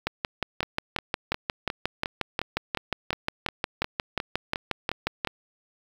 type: two click trains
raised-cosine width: 0.3 ms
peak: -13 / -9 dBFS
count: 14 / 30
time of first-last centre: 0.63-5.273 / 0.07-5.249 s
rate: 2.8 / 5.6 Hz
effects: 7-bit